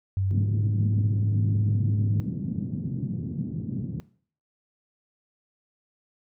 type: tone with pitch glide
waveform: sine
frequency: 96.4 to 104.52 Hz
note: G2 to G#2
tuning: -28 to +12 cents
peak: -22 dBFS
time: 0.17-2.2 s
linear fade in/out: 0 ms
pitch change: +140 cents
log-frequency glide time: 0.29-0.49 s
type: band-pass noise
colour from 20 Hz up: pink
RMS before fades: -31 dBFS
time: 0.31-4 s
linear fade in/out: 0 ms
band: 120 to 230 Hz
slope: 24 dB/octave
effects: noise-tail reverb RT60 0.5 s tail -19 dB re dry